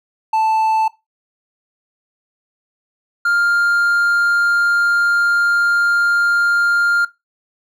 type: tone pair in turn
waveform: triangle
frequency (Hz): 880 / 1401.4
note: A5 / F6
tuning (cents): 0 / +6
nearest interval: minor sixth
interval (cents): 806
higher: second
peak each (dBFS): -11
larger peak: neither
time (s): 0.33-0.88 / 3.25-7.05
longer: second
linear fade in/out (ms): 5
effects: noise-tail reverb RT60 0.2 s tail -18 dB re dry